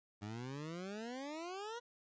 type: exponential sweep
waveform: 20% pulse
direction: up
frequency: 100.1 to 488.2 Hz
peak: -38 dBFS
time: 0.21-1.8 s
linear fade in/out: 20 ms
effects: resampled to 16000 Hz + 12-bit